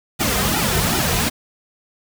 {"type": "noise with flanger", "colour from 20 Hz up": "pink", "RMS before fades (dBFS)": -19, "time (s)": [0.19, 1.3], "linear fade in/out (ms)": 20, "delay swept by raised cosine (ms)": [1.8, 3.6], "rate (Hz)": 2.6, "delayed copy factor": -0.9, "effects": []}